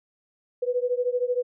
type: beating tone pair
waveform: sine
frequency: 488.5 / 501.5 Hz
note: B4 / B4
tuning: -19 / +26 cents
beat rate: 13 Hz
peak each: -25 / -26 dBFS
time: 0.62-1.43 s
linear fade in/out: 10 ms
effects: none